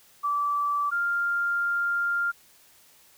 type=tone pair in turn; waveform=sine; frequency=1159 / 1397.5 Hz; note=D6 / F6; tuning=-23 / +1 cents; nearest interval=minor third; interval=324 cents; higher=second; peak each=-23 dBFS; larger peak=neither; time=0.23-0.91 / 0.91-2.32 s; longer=second; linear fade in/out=20 ms; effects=white hiss -57 dBFS RMS until 3.17 s